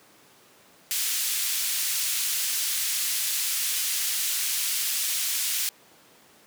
white band-pass noise, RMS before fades -27 dBFS, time 0.91-5.69 s, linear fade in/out 0 ms, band 2400 to 15000 Hz, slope 12 dB/octave, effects pink hiss -55 dBFS RMS until 6.46 s + high-pass 200 Hz 12 dB/octave

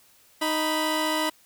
15% pulse tone pair together, 311.1 / 987.7 Hz, D#4 / B5, 0 / 0 cents, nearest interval octave + minor sixth, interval 2000 cents, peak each -19 / -21 dBFS, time 0.41-1.3 s, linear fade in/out 10 ms, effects white hiss -58 dBFS RMS until 1.45 s

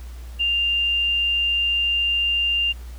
sine tone, 2794 Hz, F7, in tune, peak -18 dBFS, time 0.39-2.73 s, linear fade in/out 20 ms, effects added 60 Hz sine -33 dBFS peak until 2.98 s + pink hiss -49 dBFS RMS until 2.98 s

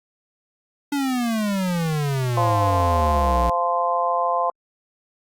square exponential sweep, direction down, 290 to 58.8 Hz, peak -21 dBFS, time 0.92-3.5 s, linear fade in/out 5 ms
harmonic tone, 173.3 Hz, F3, 13 cents flat, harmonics 3 / 4 / 5 / 6, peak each -26 / -23 / -27 / -22 dBFS, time 2.37-4.5 s, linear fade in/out 2 ms
effects Opus 48 kbps

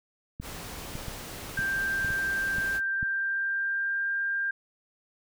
clicks, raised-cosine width 5 ms, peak -23 dBFS, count 8, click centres 0.4 / 0.954 / 1.083 / 1.591 / 2.047 / 2.105 / 2.584 / 3.029 s
pink noise, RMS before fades -40 dBFS, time 0.41-2.81 s, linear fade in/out 50 ms
sine tone with pitch glide, 1577 to 1596.2 Hz, G6 to G6, +10 to +31 cents, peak -26 dBFS, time 1.57-4.51 s, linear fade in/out 5 ms, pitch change +21 cents, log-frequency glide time 2.88-4.11 s
effects none

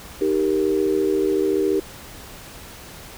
sine chord, Eb major, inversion none, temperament equal, 311.1 / 392 / 466.2 Hz, Eb4 / G4 / Bb4, 0 / 0 / 0 cents, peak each -23 / -19 / -25 dBFS, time 0.21-1.8 s, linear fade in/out 5 ms, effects pink hiss -40 dBFS RMS until 3.17 s

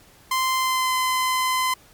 sawtooth tone with pitch glide, 1040 to 1026.3 Hz, C6 to C6, -11 to -34 cents, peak -16 dBFS, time 0.31-1.74 s, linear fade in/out 5 ms, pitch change -23 cents, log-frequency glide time 0.57-0.95 s, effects pink hiss -52 dBFS RMS until 1.93 s + MP3 96 kbps

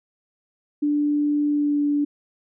sine tone with pitch glide, 293.7 to 290.7 Hz, D4 to D4, 0 to -18 cents, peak -18 dBFS, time 0.82-2.05 s, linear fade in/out 10 ms, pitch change -18 cents, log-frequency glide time 1.49-1.8 s, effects none

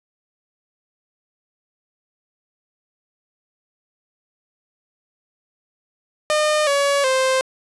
sawtooth tone with pitch steps, 608 / 564 / 523.2 Hz, D#5 / C#5 / C5, -40 / +30 / 0 cents, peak -12 dBFS, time 6.3-7.41 s, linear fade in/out 0 ms, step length 370 ms, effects resampled to 24000 Hz + 9-bit

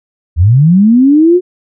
sine linear sweep, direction up, 73.7 to 370 Hz, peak -3 dBFS, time 0.36-1.41 s, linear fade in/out 50 ms, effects none

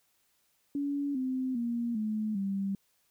sine tone with pitch steps, 283.9 / 258.8 / 236 / 215.2 / 196.16 Hz, C#4 / C4 / A#3 / A3 / G3, +41 / -19 / +22 / -38 / +1 cents, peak -29 dBFS, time 0.75-2.75 s, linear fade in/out 2 ms, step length 400 ms, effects white hiss -72 dBFS RMS until 3.1 s

